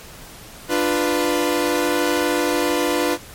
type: chord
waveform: sawtooth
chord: B diminished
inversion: first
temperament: equal with one note detuned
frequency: 296.2 / 349.2 / 493.9 Hz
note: D4 / F4 / B4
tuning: +15 / 0 / 0 cents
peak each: -18 dBFS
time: 0.68-3.18 s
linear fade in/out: 50 ms
effects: pink hiss -40 dBFS RMS until 3.34 s + MP3 64 kbps